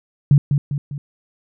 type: tone with echo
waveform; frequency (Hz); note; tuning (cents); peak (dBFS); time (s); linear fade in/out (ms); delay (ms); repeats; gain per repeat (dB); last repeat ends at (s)
sine; 142.2; C#3; +45; -7; 0.31-0.38; 2; 200; 3; -6; 0.98
effects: none